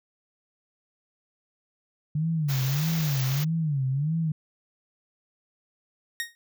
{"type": "tone with vibrato", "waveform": "sine", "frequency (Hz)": 146.83, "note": "D3", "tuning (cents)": 0, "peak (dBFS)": -23, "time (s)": [2.15, 4.32], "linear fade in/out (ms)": 5, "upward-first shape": "sine", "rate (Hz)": 1.6, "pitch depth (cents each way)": 200}
{"type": "band-stop noise", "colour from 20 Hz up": "white", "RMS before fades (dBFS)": -34, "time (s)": [2.48, 3.45], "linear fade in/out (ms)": 20, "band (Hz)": [7000, 13000], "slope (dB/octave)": 96}
{"type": "tone with exponential decay", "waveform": "sawtooth", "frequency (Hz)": 1864.7, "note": "A#6", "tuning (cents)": 0, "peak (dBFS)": -21, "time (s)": [6.2, 6.35], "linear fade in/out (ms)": 0, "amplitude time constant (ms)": 32}
{"effects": []}